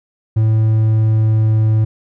triangle tone with pitch glide, 110 to 109.3 Hz, A2 to A2, 0 to -11 cents, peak -8 dBFS, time 0.36-1.85 s, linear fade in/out 10 ms, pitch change -11 cents, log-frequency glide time 0.6-1.69 s, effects none

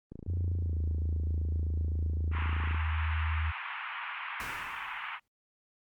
click train, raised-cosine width 3 ms, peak -30 dBFS, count 74, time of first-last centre 0.12-2.746 s, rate 27.8 Hz
sine tone with pitch glide, 87.31 to 79.14 Hz, F2 to D#2, 0 to +30 cents, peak -28 dBFS, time 0.27-3.52 s, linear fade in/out 20 ms, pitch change -170 cents, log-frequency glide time 0.56-0.79 s
pink band-pass noise, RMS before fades -39 dBFS, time 2.31-5.2 s, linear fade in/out 50 ms, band 910 to 2800 Hz, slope 48 dB/octave
pink noise with exponential decay, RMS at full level -42 dBFS, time 4.4-5.28 s, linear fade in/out 0 ms, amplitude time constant 190 ms
effects Opus 32 kbps

